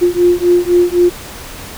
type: beating tone pair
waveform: sine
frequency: 350.6 / 354.5 Hz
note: F4 / F4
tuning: +7 / +26 cents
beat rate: 3.9 Hz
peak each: -11 dBFS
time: 0.01-1.1 s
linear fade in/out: 20 ms
effects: pink hiss -30 dBFS RMS until 1.77 s